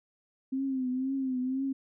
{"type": "tone with vibrato", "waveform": "sine", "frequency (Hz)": 261.6, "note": "C4", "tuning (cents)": 0, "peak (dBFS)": -28, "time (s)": [0.52, 1.73], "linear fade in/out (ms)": 10, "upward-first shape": "triangle", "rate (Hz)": 2, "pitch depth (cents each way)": 77, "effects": []}